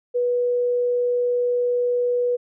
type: tone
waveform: sine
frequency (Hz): 488.6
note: B4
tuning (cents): -19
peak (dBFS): -18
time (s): 0.14-2.37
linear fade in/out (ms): 20
effects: none